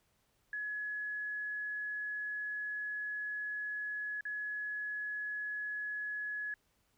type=tone with dropouts; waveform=sine; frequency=1692 Hz; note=G#6; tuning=32 cents sharp; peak=-36 dBFS; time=0.53-6.54 s; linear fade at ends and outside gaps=2 ms; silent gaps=4.209-4.252 s; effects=pink hiss -75 dBFS RMS until 6.97 s

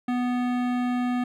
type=tone with hard clipping; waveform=sine; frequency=246.9 Hz; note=B3; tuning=in tune; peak=-25 dBFS; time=0.08-1.24 s; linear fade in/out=5 ms; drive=17 dB; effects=none

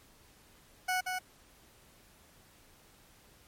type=tone with echo; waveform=20% pulse; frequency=738 Hz; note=F#5; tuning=5 cents flat; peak=-24 dBFS; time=0.88-1.01 s; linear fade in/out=10 ms; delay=180 ms; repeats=1; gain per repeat=-4 dB; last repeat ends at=1.19 s; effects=pink hiss -61 dBFS RMS until 3.47 s + MP3 64 kbps

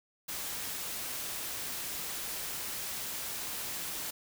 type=noise; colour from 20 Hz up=white; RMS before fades=-38 dBFS; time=0.28-4.11 s; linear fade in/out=10 ms; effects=none

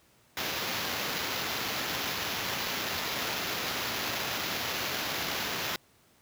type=noise with sample-and-hold; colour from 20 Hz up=white; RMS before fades=-33 dBFS; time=0.37-5.76 s; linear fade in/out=2 ms; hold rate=8820 Hz; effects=pink hiss -63 dBFS RMS until 6.21 s + high-pass 80 Hz 12 dB/octave

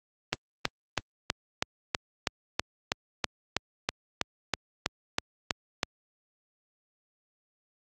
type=click train; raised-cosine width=0.2 ms; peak=-7 dBFS; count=18; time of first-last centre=0.33-5.832 s; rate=3.09 Hz; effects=high-pass 60 Hz 12 dB/octave + Opus 32 kbps

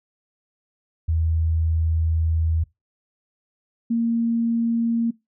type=tone pair in turn; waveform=sine; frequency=81 / 231.4 Hz; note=E2 / A#3; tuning=-30 / -13 cents; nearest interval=octave + tritone; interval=1817 cents; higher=second; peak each=-18 dBFS; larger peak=neither; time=1.08-2.64 / 3.9-5.11 s; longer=first; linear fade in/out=10 ms; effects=noise-tail reverb RT60 0.2 s tail -22 dB re dry

